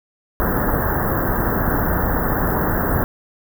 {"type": "band-stop noise", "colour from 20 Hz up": "pink", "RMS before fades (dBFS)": -19, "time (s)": [0.4, 3.04], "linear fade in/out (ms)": 0, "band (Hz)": [1800, 13000], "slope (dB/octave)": 96, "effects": []}